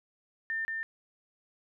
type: tone with echo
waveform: sine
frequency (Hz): 1800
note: A6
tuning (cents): +39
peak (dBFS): -30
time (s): 0.5-0.65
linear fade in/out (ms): 0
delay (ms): 180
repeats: 1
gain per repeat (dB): -2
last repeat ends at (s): 0.83
effects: none